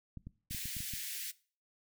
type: clicks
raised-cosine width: 5 ms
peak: -32 dBFS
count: 8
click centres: 0.173 / 0.27 / 0.51 / 0.547 / 0.656 / 0.767 / 0.805 / 0.937 s
type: high-pass noise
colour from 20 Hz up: white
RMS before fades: -41 dBFS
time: 0.5-1.32 s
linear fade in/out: 20 ms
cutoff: 1700 Hz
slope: 48 dB/octave
effects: noise-tail reverb RT60 0.4 s tail -20 dB re dry